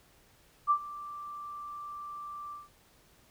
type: tone with ADSR envelope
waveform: sine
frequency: 1174.7 Hz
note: D6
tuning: in tune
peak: -20 dBFS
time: 0.67-2.69 s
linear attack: 36 ms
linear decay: 75 ms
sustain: -19 dB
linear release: 170 ms
effects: pink hiss -63 dBFS RMS until 3.3 s